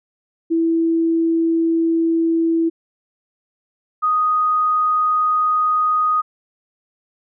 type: tone pair in turn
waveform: sine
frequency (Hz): 329.6 / 1244.4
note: E4 / D#6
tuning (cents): 0 / 0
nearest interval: octave + major seventh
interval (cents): 2300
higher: second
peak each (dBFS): -14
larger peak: neither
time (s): 0.5-2.7 / 4.02-6.22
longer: neither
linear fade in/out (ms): 20
effects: none